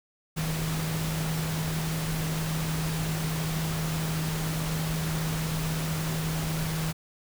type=tone in noise; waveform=sine; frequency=159.1 Hz; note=D#3; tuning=39 cents sharp; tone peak=-28 dBFS; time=0.36-6.93 s; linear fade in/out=20 ms; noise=pink; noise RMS=-34 dBFS; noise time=0.36-6.93 s; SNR=+3 dB; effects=none